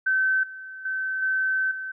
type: tone with level steps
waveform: sine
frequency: 1536 Hz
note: G6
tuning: 36 cents flat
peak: -19 / -36 / -25 / -21 / -30 dBFS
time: 0.06-1.92 s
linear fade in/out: 10 ms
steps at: 0.43 / 0.85 / 1.22 / 1.71 s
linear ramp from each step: 5 ms
effects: none